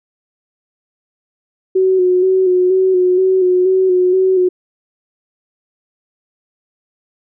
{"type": "tone with vibrato", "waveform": "sine", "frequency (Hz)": 370.2, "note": "F#4", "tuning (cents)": 1, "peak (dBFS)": -9, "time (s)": [1.75, 4.49], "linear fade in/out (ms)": 10, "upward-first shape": "square", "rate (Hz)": 2.1, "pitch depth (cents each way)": 29, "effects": []}